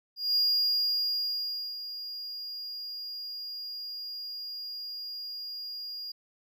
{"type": "tone with ADSR envelope", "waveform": "triangle", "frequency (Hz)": 4839, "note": "D#8", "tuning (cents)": -49, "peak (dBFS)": -21, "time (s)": [0.16, 6.12], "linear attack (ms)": 200, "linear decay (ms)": 1400, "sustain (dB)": -14, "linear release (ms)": 6, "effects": []}